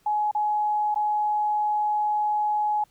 sine tone with dropouts, 842 Hz, G#5, 24 cents sharp, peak -21 dBFS, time 0.06-2.84 s, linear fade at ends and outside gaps 5 ms, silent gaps 0.313-0.349 / 0.945-0.958 s, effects pink hiss -63 dBFS RMS until 2.9 s

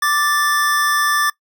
square tone pair together, 1174.7 / 1760.1 Hz, D6 / A6, 0 / 0 cents, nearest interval perfect fifth, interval 700 cents, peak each -18 dBFS, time 0.02-1.3 s, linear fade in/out 5 ms, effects noise-tail reverb RT60 0.1 s tail -21 dB re dry

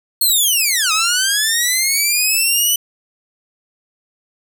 10% pulse linear two-way sweep, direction down then up, 4333 to 1244.5 to 3003 Hz, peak -5 dBFS, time 0.21-2.76 s, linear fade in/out 5 ms, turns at 0.92 s, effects none

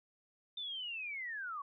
sine linear sweep, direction down, 3597 to 1091 Hz, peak -39 dBFS, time 0.57-1.62 s, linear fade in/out 5 ms, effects none

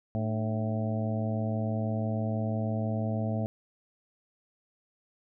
harmonic tone with a mistuned harmonic, 110 Hz, A2, in tune, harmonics 1 / 2 / 3 / 4 / 5 / 6 / 7, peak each -30 / -32 / -42 / -44 / -40 / -37 / -44 dBFS, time 0.15-3.46 s, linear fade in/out 0 ms, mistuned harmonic 3, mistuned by -130 cents, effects none

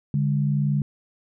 sine tone pair together, 144.47 / 204.8 Hz, D3 / G#3, -28 / -24 cents, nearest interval tritone, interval 604 cents, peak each -20 / -26 dBFS, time 0.14-0.82 s, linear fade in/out 2 ms, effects none

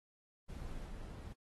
brown noise with level steps, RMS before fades -45 / -47 dBFS, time 0.48-1.34 s, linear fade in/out 20 ms, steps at 0.86 s, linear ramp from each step 2 ms, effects AAC 32 kbps

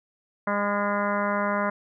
harmonic tone with a mistuned harmonic, 203.6 Hz, G#3, 34 cents flat, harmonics 1 / 2 / 3 / 4 / 5 / 6 / 7 / 8 / 9 / 10, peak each -29 / -37 / -28 / -37 / -29 / -33 / -32 / -37 / -39 / -39 dBFS, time 0.47-1.7 s, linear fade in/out 5 ms, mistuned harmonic 8, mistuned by +34 cents, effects none

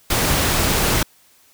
pink noise, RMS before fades -18 dBFS, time 0.1-1.03 s, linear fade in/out 5 ms, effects white hiss -54 dBFS RMS until 1.53 s

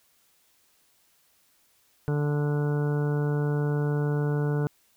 harmonic tone, 146.83 Hz, D3, in tune, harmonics 1 / 2 / 3 / 4 / 5 / 6 / 7 / 8 / 9 / 10, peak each -24 / -34 / -31 / -42 / -44 / -44 / -47 / -50 / -49 / -42 dBFS, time 2.08-4.67 s, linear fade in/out 0 ms, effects white hiss -65 dBFS RMS until 4.96 s

